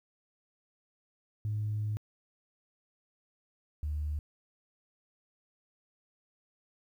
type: tone pair in turn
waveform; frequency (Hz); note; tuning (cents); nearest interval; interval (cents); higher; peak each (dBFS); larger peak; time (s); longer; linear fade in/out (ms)
sine; 106.1 / 75.02; G#2 / D2; +38 / +37; tritone; 601; first; -29 / -30; first; 1.45-1.97 / 3.83-4.19; first; 0
effects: tanh soft clip ceiling -26 dBFS + 11-bit